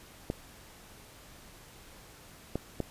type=clicks; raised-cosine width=2 ms; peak=-17 dBFS; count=3; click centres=0.301 / 2.556 / 2.803 s; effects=pink hiss -53 dBFS RMS until 2.9 s + resampled to 32000 Hz